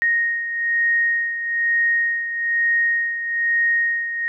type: beating tone pair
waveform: sine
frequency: 1864.7 / 1865.8 Hz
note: A#6 / A#6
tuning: 0 / +1 cents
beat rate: 1.1 Hz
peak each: -18 / -25 dBFS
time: 0.02-4.28 s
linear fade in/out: 0 ms
effects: none